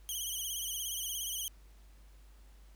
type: tone with vibrato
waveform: 10% pulse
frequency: 3100 Hz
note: G7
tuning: 20 cents flat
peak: -28 dBFS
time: 0.09-1.48 s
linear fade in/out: 0 ms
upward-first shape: sine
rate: 17 Hz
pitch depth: 90 cents each way
effects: added 50 Hz sine -54 dBFS peak until 2.75 s + pink hiss -67 dBFS RMS until 2.75 s